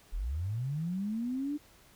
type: linear sweep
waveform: sine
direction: up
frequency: 33.32 to 300.5 Hz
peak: -31 dBFS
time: 0.12-1.58 s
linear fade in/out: 20 ms
effects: pink hiss -60 dBFS RMS until 1.95 s